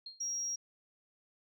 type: tone with exponential decay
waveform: sine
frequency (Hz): 4223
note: C8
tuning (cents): +15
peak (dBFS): -40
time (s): 0.06-0.28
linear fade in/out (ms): 5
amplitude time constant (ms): 46
type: tone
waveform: sine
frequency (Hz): 5640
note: F8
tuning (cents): +16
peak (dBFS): -33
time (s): 0.2-0.56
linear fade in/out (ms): 10
effects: tanh soft clip ceiling -29 dBFS